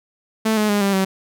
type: tone with pitch steps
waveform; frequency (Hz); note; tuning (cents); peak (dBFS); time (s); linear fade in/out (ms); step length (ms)
sawtooth; 220 / 212.4 / 205 / 197.93 / 191.08; A3 / G#3 / G#3 / G3 / G3; 0 / +39 / -22 / +17 / -44; -12; 0.45-1.05; 10; 120
effects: none